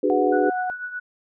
sine chord, G# half-diminished seventh, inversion second, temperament just, 299 / 373.8 / 415.3 / 498.4 Hz, D4 / F#4 / G#4 / B4, +31 / +18 / 0 / +16 cents, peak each -23 dBFS, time 0.03-0.5 s, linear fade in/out 5 ms
sine tone, 735 Hz, F#5, 12 cents flat, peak -23 dBFS, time 0.1-0.7 s, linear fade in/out 0 ms
sine tone with tremolo, 1475 Hz, F#6, 6 cents flat, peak -26 dBFS, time 0.32-1 s, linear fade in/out 10 ms, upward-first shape triangle, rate 8.1 Hz, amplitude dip 70%
effects none

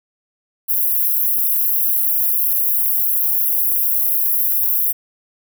white high-pass noise, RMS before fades -17 dBFS, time 0.68-4.93 s, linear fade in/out 20 ms, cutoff 11000 Hz, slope 96 dB/octave, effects none

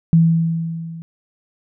sine tone with level ramp, 164.81 Hz, E3, in tune, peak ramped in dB -7 to -30 dBFS, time 0.13-1.02 s, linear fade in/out 0 ms, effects none

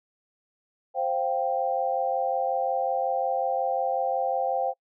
sine chord, C suspended fourth, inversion none, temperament equal with one note detuned, 526 / 698.5 / 784 Hz, C5 / F5 / G5, +9 / 0 / 0 cents, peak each -28 / -29 / -27 dBFS, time 0.94-4.74 s, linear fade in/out 50 ms, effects noise-tail reverb RT60 0.1 s tail -25 dB re dry

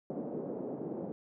white band-pass noise, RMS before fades -39 dBFS, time 0.1-1.12 s, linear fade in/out 0 ms, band 170 to 520 Hz, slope 24 dB/octave, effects none

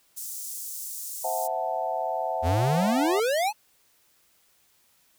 pink high-pass noise, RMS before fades -36 dBFS, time 0.16-1.48 s, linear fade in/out 20 ms, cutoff 6700 Hz, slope 24 dB/octave
sine chord, F# half-diminished seventh, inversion second, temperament equal, 523.3 / 659.3 / 740 / 880 Hz, C5 / E5 / F#5 / A5, 0 / 0 / 0 / 0 cents, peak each -35 / -30 / -30 / -32 dBFS, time 1.24-3.2 s, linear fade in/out 5 ms
square exponential sweep, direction up, 77.78 to 889 Hz, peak -23 dBFS, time 2.42-3.53 s, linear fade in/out 50 ms
effects white hiss -64 dBFS RMS until 5.18 s

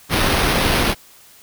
pink noise with sample-and-hold, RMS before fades -17 dBFS, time 0.09-0.95 s, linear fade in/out 50 ms, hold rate 7350 Hz, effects white hiss -47 dBFS RMS until 1.42 s

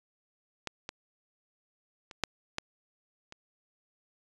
clicks, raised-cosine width 0.2 ms, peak -17 / -20 / -28 / -9 / -14 / -28 dBFS, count 6, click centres 0.673 / 0.891 / 2.112 / 2.237 / 2.584 / 3.324 s, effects resampled to 22050 Hz

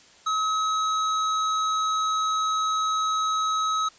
square tone, 1280 Hz, D#6, 49 cents sharp, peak -23 dBFS, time 0.26-3.89 s, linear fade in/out 10 ms, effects white hiss -53 dBFS RMS until 3.98 s + resampled to 16000 Hz

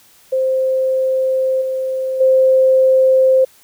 sine tone with level steps, 523.3 Hz, C5, in tune, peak -13 / -17 / -8 dBFS, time 0.32-3.45 s, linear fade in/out 10 ms, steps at 1.61 / 2.2 s, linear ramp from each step 10 ms, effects white hiss -49 dBFS RMS until 3.63 s

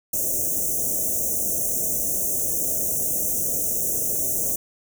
white band-stop noise, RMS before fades -24 dBFS, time 0.13-4.56 s, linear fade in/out 5 ms, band 690 to 5900 Hz, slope 96 dB/octave, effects none

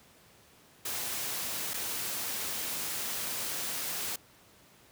white noise with dropouts, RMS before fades -35 dBFS, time 0.85-4.16 s, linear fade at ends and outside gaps 5 ms, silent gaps 1.736-1.74 s, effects pink hiss -59 dBFS RMS until 4.91 s + high-pass 80 Hz 12 dB/octave

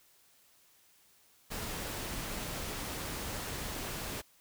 pink noise, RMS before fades -39 dBFS, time 1.5-4.22 s, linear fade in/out 20 ms, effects white hiss -65 dBFS RMS until 4.4 s

